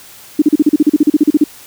sine tone bursts, 300 Hz, D4, 37 cents sharp, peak -4 dBFS, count 16, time 0.39-1.44 s, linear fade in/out 5 ms, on 30 ms, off 38 ms, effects white hiss -38 dBFS RMS until 1.66 s

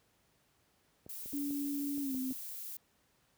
clicks, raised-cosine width 2 ms, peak -38 dBFS, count 7, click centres 1.064 / 1.259 / 1.33 / 1.507 / 1.979 / 2.147 / 2.308 s
violet noise, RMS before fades -44 dBFS, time 1.09-2.77 s, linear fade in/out 5 ms
sine tone with pitch glide, 284.2 to 259.1 Hz, C#4 to C4, +43 to -17 cents, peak -34 dBFS, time 1.33-2.33 s, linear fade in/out 10 ms, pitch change -160 cents, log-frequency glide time 2-2.15 s
effects pink hiss -72 dBFS RMS until 3.37 s + high-pass 60 Hz 12 dB/octave

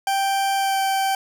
40% pulse tone with pitch glide, 784 to 776.3 Hz, G5 to G5, 0 to -17 cents, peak -18 dBFS, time 0.07-1.15 s, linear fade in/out 2 ms, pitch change -17 cents, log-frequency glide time 0.56-0.8 s, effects none

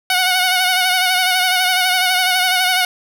10% pulse tone with vibrato, 736 Hz, F#5, 9 cents flat, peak -5 dBFS, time 0.1-2.85 s, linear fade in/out 2 ms, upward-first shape sine, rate 12 Hz, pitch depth 38 cents each way, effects none

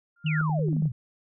sine tone with exponential growth, 1400 Hz, F6, 4 cents sharp, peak -25 dBFS, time 0.16-0.41 s, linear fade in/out 5 ms, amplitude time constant 54 ms
sine tone with vibrato, 155.4 Hz, D#3, 2 cents flat, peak -23 dBFS, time 0.24-0.89 s, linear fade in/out 20 ms, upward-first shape sine, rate 6.1 Hz, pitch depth 9 cents each way
sine exponential sweep, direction down, 2960 to 112.2 Hz, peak -30 dBFS, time 0.26-0.92 s, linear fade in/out 5 ms
clicks, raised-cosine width 2 ms, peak -30 dBFS, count 8, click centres 0.412 / 0.496 / 0.593 / 0.685 / 0.73 / 0.766 / 0.823 / 0.856 s
effects none

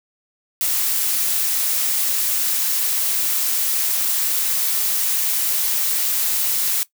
blue noise, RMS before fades -20 dBFS, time 0.61-6.83 s, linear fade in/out 0 ms, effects noise-tail reverb RT60 0.1 s tail -17 dB re dry

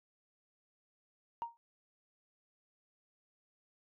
sine tone with exponential decay, 932.3 Hz, A#5, in tune, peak -31 dBFS, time 1.42-1.57 s, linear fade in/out 0 ms, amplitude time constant 31 ms, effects tanh soft clip ceiling -30 dBFS

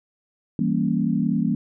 sine chord, E diminished seventh, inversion none, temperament equal, 164.81 / 196 / 233.1 / 277.2 Hz, E3 / G3 / Bb3 / Db4, 0 / 0 / 0 / 0 cents, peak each -25 / -24 / -23 / -27 dBFS, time 0.59-1.55 s, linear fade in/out 2 ms, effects none

